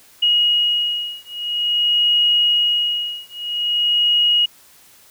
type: beating tone pair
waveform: sine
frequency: 2889 / 2889.49 Hz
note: F#7 / F#7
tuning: -42 / -42 cents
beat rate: 0.49 Hz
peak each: -18 dBFS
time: 0.22-4.46 s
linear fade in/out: 10 ms
effects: white hiss -49 dBFS RMS until 5.1 s